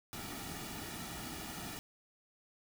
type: noise with comb filter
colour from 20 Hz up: pink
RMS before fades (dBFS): -44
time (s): 0.13-1.79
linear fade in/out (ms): 0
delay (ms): 1.9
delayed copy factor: -0.65
effects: none